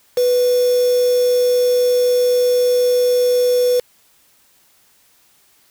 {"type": "tone with quantisation", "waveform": "sine", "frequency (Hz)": 493.9, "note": "B4", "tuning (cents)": 0, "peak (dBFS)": -12, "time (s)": [0.17, 3.8], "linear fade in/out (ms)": 5, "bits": 4, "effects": ["white hiss -55 dBFS RMS until 5.7 s"]}